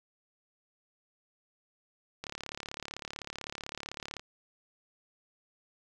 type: click train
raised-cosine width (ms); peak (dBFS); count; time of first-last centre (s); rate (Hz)
0.2; -21; 71; 2.24-4.195; 35.8
effects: none